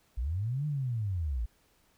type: linear two-way sweep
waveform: sine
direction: up then down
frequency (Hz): 51.91 to 152.8 to 51.91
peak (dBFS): -29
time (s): 0.17-1.46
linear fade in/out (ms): 10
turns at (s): 0.66
effects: pink hiss -68 dBFS RMS until 1.97 s